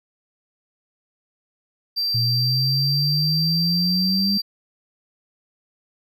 triangle tone, 4699 Hz, D8, in tune, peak -19 dBFS, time 1.96-4.42 s, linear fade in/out 20 ms
sine exponential sweep, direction up, 117.8 to 200.3 Hz, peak -20 dBFS, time 2.14-4.38 s, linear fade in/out 10 ms
effects none

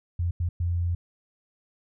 sine tone bursts at uneven times, 86.6 Hz, F2, 14 cents flat, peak -23 dBFS, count 3, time 0.19-0.31 / 0.4-0.49 / 0.6-0.95 s, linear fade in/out 5 ms, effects none

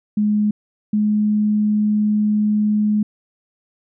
sine tone pair in turn, 209.8 / 210.8 Hz, G#3 / G#3, +18 / +26 cents, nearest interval unison, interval 8 cents, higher second, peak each -14 dBFS, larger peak neither, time 0.17-0.51 / 0.93-3.03 s, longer second, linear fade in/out 5 ms, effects none

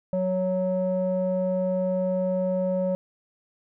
square tone with low-pass filter, 185 Hz, F#3, in tune, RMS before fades -25 dBFS, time 0.13-2.95 s, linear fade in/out 0 ms, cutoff 620 Hz, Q 8.5, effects none

